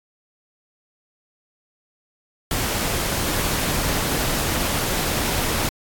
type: noise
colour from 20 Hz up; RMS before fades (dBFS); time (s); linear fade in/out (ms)
pink; -23; 2.51-5.69; 2
effects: AAC 64 kbps